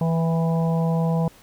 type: harmonic tone with a mistuned harmonic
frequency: 164.81 Hz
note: E3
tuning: in tune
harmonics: 1 / 3 / 4 / 5 / 6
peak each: -19 / -29 / -31 / -33 / -35 dBFS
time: 0.01-1.28 s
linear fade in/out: 2 ms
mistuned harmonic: 5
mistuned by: -17 cents
effects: pink hiss -51 dBFS RMS until 1.42 s